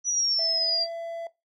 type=exponential sweep; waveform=sine; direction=down; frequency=5920 to 4699 Hz; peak=-22 dBFS; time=0.04-0.87 s; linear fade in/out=50 ms
type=tone with pitch glide; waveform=triangle; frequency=659.3 to 670 Hz; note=E5 to E5; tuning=0 to +28 cents; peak=-30 dBFS; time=0.39-1.27 s; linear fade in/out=2 ms; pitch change=+28 cents; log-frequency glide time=0.68-0.86 s
effects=noise-tail reverb RT60 0.2 s tail -18 dB re dry